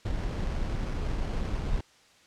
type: noise with sample-and-hold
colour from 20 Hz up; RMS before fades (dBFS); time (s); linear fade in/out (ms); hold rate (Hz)
brown; -30; 0.05-1.81; 5; 3675
effects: white hiss -59 dBFS RMS until 2.26 s + low-pass 6000 Hz 12 dB/octave